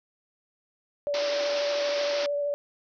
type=tone with vibrato; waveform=sine; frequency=577 Hz; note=D5; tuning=31 cents flat; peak=-25 dBFS; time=1.07-2.54 s; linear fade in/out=0 ms; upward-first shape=sine; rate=13 Hz; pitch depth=14 cents each way
type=band-pass noise; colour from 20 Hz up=white; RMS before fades=-34 dBFS; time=1.14-2.26 s; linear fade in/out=0 ms; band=270 to 5700 Hz; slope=96 dB/octave
effects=none